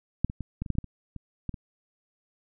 clicks, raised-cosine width 5 ms, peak -10 / -23 / -21 / -18 / -25 / -13 / -27 / -13 / -29 / -26 / -18 / -25 dBFS, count 12, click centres 0.246 / 0.299 / 0.407 / 0.62 / 0.662 / 0.703 / 0.753 / 0.785 / 0.843 / 1.163 / 1.493 / 1.542 s, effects none

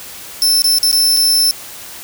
sawtooth tone with dropouts, 5310 Hz, E8, 12 cents sharp, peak -7 dBFS, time 0.42-1.51 s, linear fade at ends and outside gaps 0 ms, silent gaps 0.62-0.643 / 0.785-0.83 / 0.914-0.928 / 1.165-1.17 s, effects white hiss -32 dBFS RMS until 2.03 s

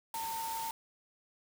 sine tone in noise, 906 Hz, A#5, 50 cents flat, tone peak -36 dBFS, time 0.14-0.71 s, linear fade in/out 2 ms, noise white, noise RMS -43 dBFS, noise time 0.14-0.71 s, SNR +4 dB, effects none

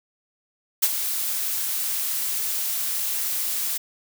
blue noise with ADSR envelope, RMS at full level -17 dBFS, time 0.82-3.78 s, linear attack 14 ms, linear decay 45 ms, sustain -9 dB, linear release 11 ms, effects none

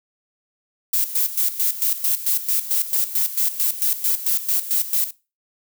violet noise with tremolo, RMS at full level -19 dBFS, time 0.93-5.11 s, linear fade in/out 5 ms, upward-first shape square, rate 4.5 Hz, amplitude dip 75%, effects noise-tail reverb RT60 0.3 s tail -20 dB re dry

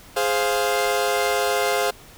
sawtooth chord, F minor, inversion first, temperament equal, 415.3 / 523.3 / 698.5 Hz, Ab4 / C5 / F5, 0 / 0 / 0 cents, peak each -20 dBFS, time 0.16-1.91 s, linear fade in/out 10 ms, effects pink hiss -46 dBFS RMS until 2.17 s

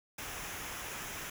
pink noise with comb filter, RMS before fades -42 dBFS, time 0.18-1.3 s, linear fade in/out 5 ms, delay 0.23 ms, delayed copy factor -0.55, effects none

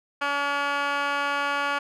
15% pulse tone with band-pass filter, 284.5 Hz, C#4, 45 cents sharp, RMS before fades -26 dBFS, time 0.21-1.79 s, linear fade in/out 10 ms, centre 1700 Hz, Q 2.8, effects none

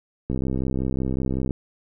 click train, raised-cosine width 3 ms, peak -13 dBFS, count 80, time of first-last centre 0.3-1.508 s, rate 65.4 Hz, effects none

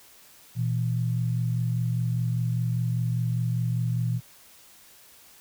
sine tone pair together, 119.79 / 164.8 Hz, A#2 / E3, +48 / 0 cents, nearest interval tritone, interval 552 cents, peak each -24 / -30 dBFS, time 0.55-4.21 s, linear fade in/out 50 ms, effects white hiss -53 dBFS RMS until 5.4 s

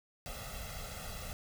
pink noise with comb filter, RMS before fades -43 dBFS, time 0.26-1.33 s, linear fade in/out 0 ms, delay 1.5 ms, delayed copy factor +0.95, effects none

